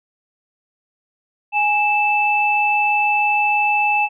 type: tone pair together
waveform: sine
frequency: 830.6 / 2637 Hz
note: G#5 / E7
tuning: 0 / 0 cents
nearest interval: octave + minor sixth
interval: 2000 cents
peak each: -17 dBFS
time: 1.52-4.09 s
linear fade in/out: 50 ms
effects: none